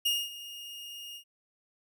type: tone with ADSR envelope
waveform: 40% pulse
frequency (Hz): 2846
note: F7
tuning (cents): +32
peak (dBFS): -23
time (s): 0.05-1.24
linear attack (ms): 10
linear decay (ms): 230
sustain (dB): -17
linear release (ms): 86
effects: none